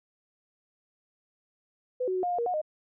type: tone with pitch steps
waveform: sine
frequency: 503 / 372.3 / 369.5 / 711 / 707 / 471.6 / 724 / 615 Hz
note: B4 / F#4 / F#4 / F5 / F5 / A#4 / F#5 / D#5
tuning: +32 / +11 / -2 / +31 / +21 / +20 / -38 / -20 cents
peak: -26 dBFS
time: 2-2.616 s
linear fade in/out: 10 ms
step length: 77 ms
effects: none